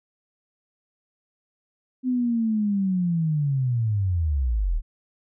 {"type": "linear sweep", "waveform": "sine", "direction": "down", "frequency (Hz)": [257.8, 34.16], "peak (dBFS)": -20, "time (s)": [2.03, 4.82], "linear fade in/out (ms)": 50, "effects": []}